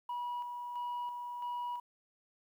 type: tone with tremolo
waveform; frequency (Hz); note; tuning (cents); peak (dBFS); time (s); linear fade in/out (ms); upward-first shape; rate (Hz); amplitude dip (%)
sine; 970; B5; -31; -33; 0.09-1.8; 5; square; 1.5; 45
effects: tanh soft clip ceiling -34 dBFS + 11-bit